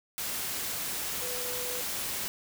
sine tone in noise, 494.7 Hz, B4, 3 cents sharp, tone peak -39 dBFS, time 1.22-1.81 s, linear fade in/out 0 ms, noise white, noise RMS -34 dBFS, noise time 0.18-2.28 s, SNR -8 dB, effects none

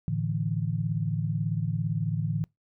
sine chord, A suspended fourth, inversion none, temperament equal, 110 / 146.83 / 164.81 Hz, A2 / D3 / E3, 0 / 0 / 0 cents, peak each -30 dBFS, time 0.08-2.44 s, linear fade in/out 0 ms, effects noise-tail reverb RT60 0.2 s tail -26 dB re dry

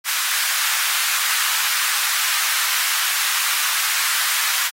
pink high-pass noise, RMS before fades -21 dBFS, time 0.04-4.71 s, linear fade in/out 50 ms, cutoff 1200 Hz, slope 24 dB/octave, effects AAC 48 kbps

